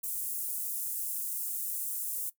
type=high-pass noise; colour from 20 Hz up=pink; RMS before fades=-35 dBFS; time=0.03-2.3 s; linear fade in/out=10 ms; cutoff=9400 Hz; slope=24 dB/octave; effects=noise-tail reverb RT60 0.1 s tail -17 dB re dry